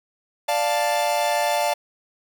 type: chord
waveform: 45% pulse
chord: D minor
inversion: none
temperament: equal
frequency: 587.3 / 698.5 / 880 Hz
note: D5 / F5 / A5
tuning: 0 / 0 / 0 cents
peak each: -24 dBFS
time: 0.48-1.74 s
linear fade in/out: 10 ms
effects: none